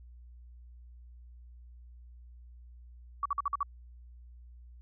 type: tone bursts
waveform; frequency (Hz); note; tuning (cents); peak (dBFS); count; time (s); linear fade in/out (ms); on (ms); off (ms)
sine; 1137; C#6; +44; -27; 6; 3.23-3.63; 2; 25; 50
effects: added 60 Hz sine -49 dBFS peak until 4.81 s